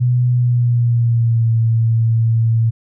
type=tone with pitch glide; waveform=sine; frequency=123.47 to 113.88 Hz; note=B2 to A#2; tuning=0 to -40 cents; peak=-11 dBFS; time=0-2.71 s; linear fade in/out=20 ms; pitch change=-140 cents; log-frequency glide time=0.3-1.53 s; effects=none